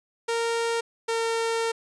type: tone pair in turn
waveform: sawtooth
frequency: 462.6 / 456.5 Hz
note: A#4 / A#4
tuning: -13 / -36 cents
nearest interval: unison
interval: 23 cents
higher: first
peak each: -20 dBFS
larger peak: neither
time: 0.28-0.81 / 1.08-1.72 s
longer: second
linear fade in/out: 10 ms
effects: resampled to 22050 Hz